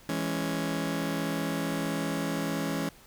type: chord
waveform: sawtooth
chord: C# minor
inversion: first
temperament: just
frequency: 166.31 / 207.9 / 277.2 Hz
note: E3 / G#3 / C#4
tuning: +16 / +2 / 0 cents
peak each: -29 / -31 / -28 dBFS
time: 0.09-2.89 s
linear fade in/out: 2 ms
effects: pink hiss -55 dBFS RMS until 3.06 s